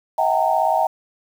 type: tone cluster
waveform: sine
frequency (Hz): 641 / 734 / 791 / 916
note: E5 / F#5 / G5 / A#5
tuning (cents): -49 / -14 / +15 / -31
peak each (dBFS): -21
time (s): 0.18-0.87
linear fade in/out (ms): 5
effects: 7-bit